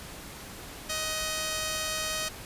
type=tone pair together; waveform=5% pulse; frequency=627 / 1499 Hz; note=D#5 / F#6; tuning=+13 / +22 cents; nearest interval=octave + minor third; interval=1509 cents; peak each=-19 / -27 dBFS; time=0.89-2.29 s; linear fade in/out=10 ms; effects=pink hiss -43 dBFS RMS until 2.45 s + resampled to 32000 Hz